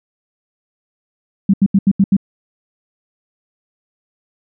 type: tone bursts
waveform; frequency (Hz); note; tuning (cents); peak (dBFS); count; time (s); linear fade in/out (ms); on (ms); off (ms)
sine; 196; G3; 0; -7; 6; 1.49-2.167; 5; 47; 79
effects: none